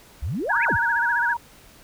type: exponential two-way sweep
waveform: sine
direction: up then down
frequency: 58.27 to 2637 to 58.27 Hz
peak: -24 dBFS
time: 0.22-0.77 s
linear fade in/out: 10 ms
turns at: 0.64 s
type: tone with vibrato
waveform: sine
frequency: 1568 Hz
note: G6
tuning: in tune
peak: -20 dBFS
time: 0.49-1.34 s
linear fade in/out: 10 ms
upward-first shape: sine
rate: 15 Hz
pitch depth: 140 cents each way
type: tone with pitch glide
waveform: sine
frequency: 932.3 to 943.7 Hz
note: A#5 to A#5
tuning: 0 to +21 cents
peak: -24 dBFS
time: 0.5-1.37 s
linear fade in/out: 5 ms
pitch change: +21 cents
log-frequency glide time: 0.98-1.08 s
effects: pink hiss -50 dBFS RMS until 1.83 s